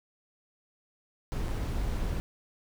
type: noise with dropouts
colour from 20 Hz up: brown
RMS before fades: -31 dBFS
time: 1.32-2.2 s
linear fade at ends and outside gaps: 0 ms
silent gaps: 1.483-1.489 s
effects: none